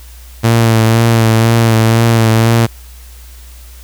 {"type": "tone with vibrato", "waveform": "sawtooth", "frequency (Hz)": 113.8, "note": "A#2", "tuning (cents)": -41, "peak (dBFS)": -3, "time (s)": [0.43, 2.67], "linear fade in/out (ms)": 20, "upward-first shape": "sine", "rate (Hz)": 2, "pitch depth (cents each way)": 32, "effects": ["added 60 Hz sine -32 dBFS peak until 3.83 s", "white hiss -41 dBFS RMS until 3.83 s"]}